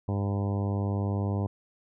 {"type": "harmonic tone", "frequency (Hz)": 100, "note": "G2", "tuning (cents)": 35, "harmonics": [1, 2, 3, 4, 5, 6, 7, 8, 9, 10], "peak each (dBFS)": [-27, -33, -37, -39, -41, -43, -44, -45, -46, -47], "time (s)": [0.08, 1.47], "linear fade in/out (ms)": 5, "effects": []}